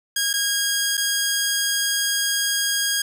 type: tone with dropouts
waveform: 10% pulse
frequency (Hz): 1633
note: G#6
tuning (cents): -30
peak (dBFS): -11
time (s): 0.16-3.02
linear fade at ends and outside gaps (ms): 5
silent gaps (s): 0.331-0.337 / 0.971-0.976
effects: none